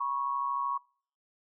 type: tone pair together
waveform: sine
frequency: 972 / 1105.1 Hz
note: B5 / C#6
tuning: -28 / -6 cents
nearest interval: major second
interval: 222 cents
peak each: -34 / -30 dBFS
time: 0-0.78 s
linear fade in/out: 10 ms
effects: noise-tail reverb RT60 0.5 s tail -26 dB re dry